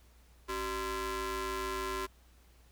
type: ring-modulated tone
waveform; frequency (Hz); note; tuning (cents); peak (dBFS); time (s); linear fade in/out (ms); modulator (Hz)
sawtooth; 326.9; E4; -14; -27; 0.48-2.07; 20; 707
effects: added 60 Hz sine -59 dBFS peak until 2.71 s + pink hiss -66 dBFS RMS until 2.71 s